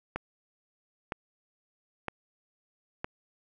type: click train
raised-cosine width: 0.5 ms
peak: -17 dBFS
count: 4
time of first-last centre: 0.16-3.045 s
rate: 1.04 Hz
effects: none